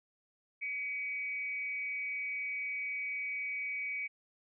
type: tone with amplitude modulation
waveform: sine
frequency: 2265 Hz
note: C#7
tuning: 37 cents sharp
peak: -32 dBFS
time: 0.61-4.08 s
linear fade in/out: 20 ms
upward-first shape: sine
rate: 224 Hz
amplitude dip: 55%
effects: none